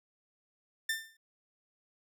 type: tone with exponential decay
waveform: sawtooth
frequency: 1791 Hz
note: A6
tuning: 30 cents sharp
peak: -24 dBFS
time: 0.89-1.17 s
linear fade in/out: 5 ms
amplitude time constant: 60 ms
effects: none